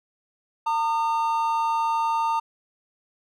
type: tone pair together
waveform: triangle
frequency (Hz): 910 / 1218.7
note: A#5 / D#6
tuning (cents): -42 / -36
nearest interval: perfect fourth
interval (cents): 506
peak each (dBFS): -20 / -26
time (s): 0.66-2.4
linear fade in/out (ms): 10
effects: none